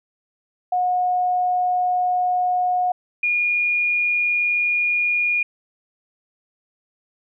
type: tone pair in turn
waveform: sine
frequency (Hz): 725 / 2433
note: F#5 / D#7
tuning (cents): -35 / -39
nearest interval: octave + major sixth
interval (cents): 2096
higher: second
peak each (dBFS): -17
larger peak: neither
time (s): 0.72-2.92 / 3.23-5.43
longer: neither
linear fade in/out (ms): 5
effects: none